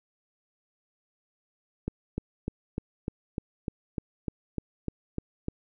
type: click train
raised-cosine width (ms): 3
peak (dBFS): -17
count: 13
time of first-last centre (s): 1.88-5.484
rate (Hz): 3.33
effects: none